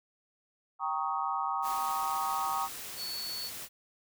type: chord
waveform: sine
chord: Eb dominant seventh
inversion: first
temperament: equal with one note detuned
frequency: 784 / 932.3 / 1108.7 / 1252.4 Hz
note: G5 / Bb5 / Db6 / Eb6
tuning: 0 / 0 / 0 / +11 cents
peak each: -35 dBFS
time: 0.79-2.69 s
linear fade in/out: 50 ms
type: noise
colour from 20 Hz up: white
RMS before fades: -42 dBFS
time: 1.62-3.69 s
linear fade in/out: 50 ms
type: tone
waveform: sine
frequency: 4435 Hz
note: C#8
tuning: in tune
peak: -36 dBFS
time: 2.96-3.51 s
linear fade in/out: 50 ms
effects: none